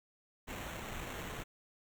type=noise with sample-and-hold; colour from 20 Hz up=pink; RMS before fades=-43 dBFS; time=0.47-1.44 s; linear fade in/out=20 ms; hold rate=4900 Hz; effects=none